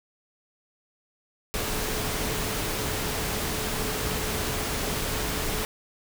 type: tone in noise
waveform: sine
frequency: 430.8 Hz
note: A4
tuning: 37 cents flat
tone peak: -38 dBFS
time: 1.54-5.65 s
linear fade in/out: 0 ms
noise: pink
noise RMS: -29 dBFS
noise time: 1.54-5.65 s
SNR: -12 dB
effects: none